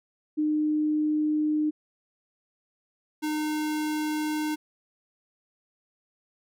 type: tone pair in turn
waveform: sine / square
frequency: 304.3 / 305.4 Hz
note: D#4 / D#4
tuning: -38 / -32 cents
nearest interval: unison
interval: 6 cents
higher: second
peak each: -22 / -27 dBFS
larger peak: first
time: 0.37-1.71 / 3.22-4.56 s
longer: neither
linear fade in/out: 20 ms
effects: none